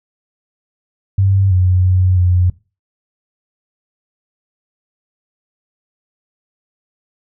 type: tone with pitch steps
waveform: sine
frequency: 97.2 / 91.4 / 92.1 / 89.8 Hz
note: G2 / F#2 / F#2 / F2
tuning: -14 / -21 / -7 / +49 cents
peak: -9 dBFS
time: 1.18-2.5 s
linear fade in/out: 5 ms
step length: 330 ms
effects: noise-tail reverb RT60 0.3 s tail -20 dB re dry